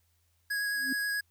square tone with vibrato, 1659 Hz, G#6, 2 cents flat, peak -30 dBFS, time 0.5-1.21 s, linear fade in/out 10 ms, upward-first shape sine, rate 9.3 Hz, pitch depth 10 cents each way
sine tone with exponential growth, 265 Hz, C4, 22 cents sharp, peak -29 dBFS, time 0.74-0.93 s, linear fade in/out 5 ms, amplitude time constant 41 ms
effects added 84 Hz sine -70 dBFS peak until 1.3 s + white hiss -74 dBFS RMS until 1.3 s

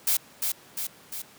blue noise with echo, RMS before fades -23 dBFS, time 0.07-0.17 s, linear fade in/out 5 ms, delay 350 ms, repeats 3, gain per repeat -4 dB, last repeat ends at 1.22 s, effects pink hiss -52 dBFS RMS until 1.38 s + high-pass 150 Hz 12 dB/octave

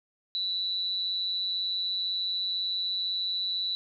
sine tone with amplitude modulation, 3951 Hz, B7, in tune, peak -25 dBFS, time 0.35-3.75 s, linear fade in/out 0 ms, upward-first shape sine, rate 184 Hz, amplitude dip 55%, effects none

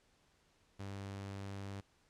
sawtooth tone, 98.7 Hz, G2, 12 cents sharp, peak -39 dBFS, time 0.79-1.81 s, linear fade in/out 10 ms, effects pink hiss -72 dBFS RMS until 2.09 s + low-pass 8000 Hz 12 dB/octave

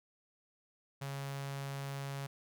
sawtooth tone with notch filter, 138.59 Hz, C#3, in tune, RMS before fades -41 dBFS, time 1.01-2.27 s, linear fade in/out 10 ms, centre 310 Hz, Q 1.2, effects none

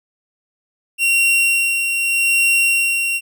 45% pulse tone with tremolo, 2746 Hz, F7, 30 cents flat, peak -12 dBFS, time 0.98-3.21 s, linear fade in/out 50 ms, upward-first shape sine, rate 0.82 Hz, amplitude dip 45%, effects none

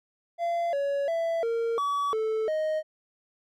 triangle tone with pitch steps, 684 / 562 / 665 / 461.1 / 1139 / 438.9 / 623 Hz, F5 / C#5 / E5 / A#4 / C#6 / A4 / D#5, -36 / +24 / +15 / -19 / +47 / -4 / +2 cents, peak -23 dBFS, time 0.38-2.83 s, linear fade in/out 50 ms, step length 350 ms, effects none

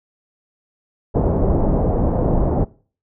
pink low-pass noise, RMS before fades -17 dBFS, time 1.14-2.65 s, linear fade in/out 20 ms, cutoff 730 Hz, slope 24 dB/octave, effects noise-tail reverb RT60 0.4 s tail -21 dB re dry

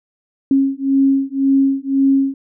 sine beating tone pair, 271.1 / 273 Hz, C#4 / C#4, -38 / -26 cents, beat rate 1.9 Hz, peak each -15 dBFS, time 0.51-2.34 s, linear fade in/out 2 ms, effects none

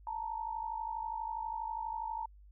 sine tone pair together, 880 / 932.3 Hz, A5 / A#5, 0 / 0 cents, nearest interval minor second, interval 100 cents, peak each -38 / -39 dBFS, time 0.07-2.26 s, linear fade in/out 2 ms, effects added 50 Hz sine -54 dBFS peak until 2.51 s

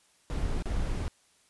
brown noise with dropouts, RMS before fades -30 dBFS, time 0.3-1.08 s, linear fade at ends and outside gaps 0 ms, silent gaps 0.624-0.657 s, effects white hiss -65 dBFS RMS until 1.49 s + resampled to 24000 Hz

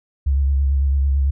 sine tone with vibrato, 68.9 Hz, C#2, 10 cents flat, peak -14 dBFS, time 0.26-1.31 s, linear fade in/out 10 ms, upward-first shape sine, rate 9 Hz, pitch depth 43 cents each way, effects none

